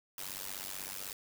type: noise with amplitude modulation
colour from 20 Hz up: white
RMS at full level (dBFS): -38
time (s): 0.18-1.13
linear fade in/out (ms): 2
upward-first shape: sine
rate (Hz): 96.1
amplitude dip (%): 100
effects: none